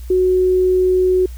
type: tone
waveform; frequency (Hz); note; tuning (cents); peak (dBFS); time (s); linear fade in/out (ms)
sine; 369; F#4; -5; -11; 0.1-1.26; 5
effects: added 60 Hz sine -28 dBFS peak until 1.37 s + white hiss -47 dBFS RMS until 1.37 s